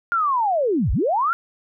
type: linear two-way sweep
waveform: sine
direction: down then up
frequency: 1422 to 36.26 to 1422 Hz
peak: -17 dBFS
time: 0.12-1.33 s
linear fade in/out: 0 ms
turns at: 0.92 s
effects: none